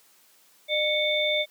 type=tone cluster; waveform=sine; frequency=605 / 2222 / 3566 Hz; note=D#5 / C#7 / A7; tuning=-49 / +4 / +22 cents; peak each=-26 / -27 / -26 dBFS; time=0.68-1.46 s; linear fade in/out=50 ms; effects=white hiss -59 dBFS RMS until 1.5 s + high-pass 200 Hz 12 dB/octave